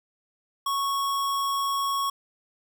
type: tone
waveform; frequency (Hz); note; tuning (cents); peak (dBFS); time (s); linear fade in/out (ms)
square; 1106; C#6; -4; -25; 0.66-2.1; 5
effects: none